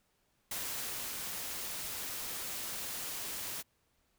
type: noise with ADSR envelope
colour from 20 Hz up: white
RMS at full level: -38 dBFS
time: 0.51-3.63 s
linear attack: 4 ms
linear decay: 600 ms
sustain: -2 dB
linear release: 28 ms
effects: pink hiss -75 dBFS RMS until 4.18 s